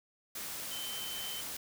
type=tone in noise; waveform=sine; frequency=3075 Hz; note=G7; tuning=34 cents flat; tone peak=-41 dBFS; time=0.71-1.41 s; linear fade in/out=5 ms; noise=white; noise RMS=-41 dBFS; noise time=0.35-1.57 s; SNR=-3 dB; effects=none